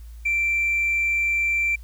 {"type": "tone with hard clipping", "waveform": "triangle", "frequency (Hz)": 2349, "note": "D7", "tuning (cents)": 0, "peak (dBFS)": -19, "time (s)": [0.25, 1.76], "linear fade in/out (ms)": 10, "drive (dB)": 2, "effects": ["added 57 Hz sine -37 dBFS peak until 1.83 s", "white hiss -58 dBFS RMS until 1.83 s"]}